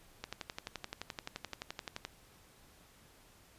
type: click train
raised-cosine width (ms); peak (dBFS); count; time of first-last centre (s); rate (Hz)
0.2; -22; 22; 0.24-2.05; 11.6
effects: pink hiss -62 dBFS RMS until 3.58 s + resampled to 32000 Hz